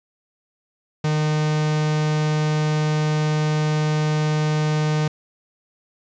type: tone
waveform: 45% pulse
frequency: 153 Hz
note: D#3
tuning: 29 cents flat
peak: -18 dBFS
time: 1.04-5.08 s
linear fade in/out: 5 ms
effects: resampled to 16000 Hz + 8-bit